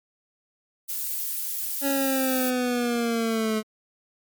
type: noise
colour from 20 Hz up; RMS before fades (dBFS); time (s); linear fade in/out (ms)
violet; -29; 0.88-2.51; 20
type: exponential sweep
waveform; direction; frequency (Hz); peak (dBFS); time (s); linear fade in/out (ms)
25% pulse; down; 279.6 to 215.2; -19; 1.81-3.63; 50
effects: MP3 96 kbps